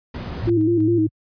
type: noise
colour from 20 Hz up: brown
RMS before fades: -26 dBFS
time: 0.14-0.5 s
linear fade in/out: 5 ms
type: tone with tremolo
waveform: sine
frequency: 110 Hz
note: A2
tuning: in tune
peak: -21 dBFS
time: 0.42-1.09 s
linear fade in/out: 20 ms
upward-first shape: square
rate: 2.6 Hz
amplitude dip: 25%
type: tone with vibrato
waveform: sine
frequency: 329.6 Hz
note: E4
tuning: in tune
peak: -15 dBFS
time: 0.47-1.07 s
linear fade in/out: 10 ms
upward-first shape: square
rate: 4.9 Hz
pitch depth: 71 cents each way
effects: high-pass 60 Hz 12 dB/octave + resampled to 11025 Hz